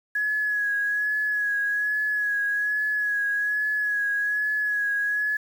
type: tone with vibrato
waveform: sine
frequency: 1679 Hz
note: G#6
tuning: 18 cents sharp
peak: -22 dBFS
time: 0.15-5.37 s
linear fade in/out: 5 ms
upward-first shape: sine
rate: 1.2 Hz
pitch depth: 27 cents each way
effects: 8-bit